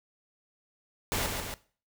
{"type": "noise with echo", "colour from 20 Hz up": "pink", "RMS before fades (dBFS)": -30, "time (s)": [1.12, 1.26], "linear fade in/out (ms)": 0, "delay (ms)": 140, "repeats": 2, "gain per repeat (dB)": -4, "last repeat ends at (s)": 1.54, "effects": ["noise-tail reverb RT60 0.4 s tail -18 dB re dry"]}